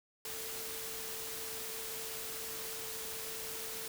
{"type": "tone in noise", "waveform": "sine", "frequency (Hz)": 446.2, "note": "A4", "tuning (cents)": 24, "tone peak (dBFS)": -49, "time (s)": [0.25, 3.88], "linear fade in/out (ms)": 2, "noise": "white", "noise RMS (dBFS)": -42, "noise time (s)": [0.25, 3.88], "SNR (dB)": -10, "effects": []}